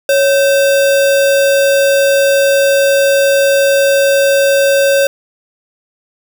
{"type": "tone with sample-and-hold", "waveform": "sine", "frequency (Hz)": 554.4, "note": "C#5", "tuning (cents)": 0, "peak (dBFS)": -7, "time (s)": [0.09, 5.07], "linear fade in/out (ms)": 2, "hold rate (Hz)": 2100, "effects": []}